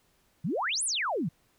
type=exponential two-way sweep; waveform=sine; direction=up then down; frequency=135.9 to 11175 to 135.9 Hz; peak=-27 dBFS; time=0.44-1.29 s; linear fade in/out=10 ms; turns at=0.84 s; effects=pink hiss -68 dBFS RMS until 1.58 s